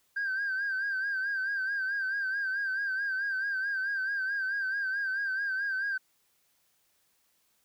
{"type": "tone with vibrato", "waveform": "sine", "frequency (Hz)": 1580, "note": "G6", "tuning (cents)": 13, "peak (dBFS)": -27, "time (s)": [0.16, 5.98], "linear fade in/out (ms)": 10, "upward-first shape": "sine", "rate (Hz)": 4.6, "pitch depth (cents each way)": 67, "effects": ["tanh soft clip ceiling -26 dBFS", "white hiss -71 dBFS RMS until 7.64 s"]}